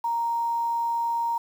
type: tone with quantisation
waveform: sine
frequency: 932.3 Hz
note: A#5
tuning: in tune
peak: -23 dBFS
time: 0.04-1.38 s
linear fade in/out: 5 ms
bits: 8
effects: none